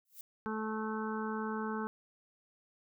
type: noise with exponential growth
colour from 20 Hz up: violet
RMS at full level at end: -44 dBFS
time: 0.05-0.21 s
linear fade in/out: 2 ms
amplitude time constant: 34 ms
type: harmonic tone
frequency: 217.8 Hz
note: A3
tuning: 17 cents flat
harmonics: 1 / 2 / 4 / 5 / 6 / 7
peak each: -37 / -40 / -43 / -44 / -45 / -45 dBFS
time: 0.46-1.87 s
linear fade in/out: 0 ms
effects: none